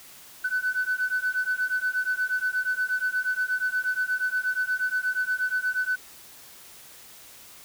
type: beating tone pair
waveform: sine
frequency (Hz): 1500 / 1508.4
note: F#6 / F#6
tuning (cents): +23 / +33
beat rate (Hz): 8.4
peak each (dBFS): -26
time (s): 0.44-5.96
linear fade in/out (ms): 10
effects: tanh soft clip ceiling -18 dBFS + white hiss -48 dBFS RMS until 7.64 s